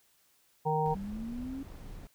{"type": "harmonic tone", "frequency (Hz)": 155.1, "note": "D#3", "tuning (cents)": -5, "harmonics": [1, 3, 5, 6], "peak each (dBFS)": [-32, -32, -32, -32], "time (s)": [0.65, 0.95], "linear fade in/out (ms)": 20}
{"type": "noise", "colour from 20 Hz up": "brown", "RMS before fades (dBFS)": -45, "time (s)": [0.86, 2.07], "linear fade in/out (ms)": 0}
{"type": "linear sweep", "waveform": "sine", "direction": "up", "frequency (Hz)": [190, 276], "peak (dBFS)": -36, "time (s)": [0.95, 1.63], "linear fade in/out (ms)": 2}
{"effects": ["white hiss -68 dBFS RMS until 2.14 s"]}